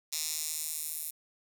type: tone with high-pass filter sweep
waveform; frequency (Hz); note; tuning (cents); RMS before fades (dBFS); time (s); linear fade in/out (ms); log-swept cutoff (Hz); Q
10% pulse; 155.3; D#3; -3; -36; 0.12-1.11; 10; 5500 to 11000; 1.3
effects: none